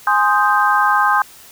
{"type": "chord", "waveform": "sine", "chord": "Ab major seventh", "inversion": "none", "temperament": "equal", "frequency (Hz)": [830.6, 1046.5, 1244.5, 1568], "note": ["Ab5", "C6", "Eb6", "G6"], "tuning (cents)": [0, 0, 0, 0], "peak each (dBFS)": -17, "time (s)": [0.07, 1.22], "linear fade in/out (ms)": 2, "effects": ["white hiss -42 dBFS RMS until 1.51 s"]}